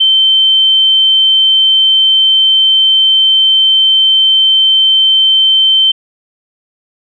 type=tone; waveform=sine; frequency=3100 Hz; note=G7; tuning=20 cents flat; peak=-5 dBFS; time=0-5.92 s; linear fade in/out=10 ms; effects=none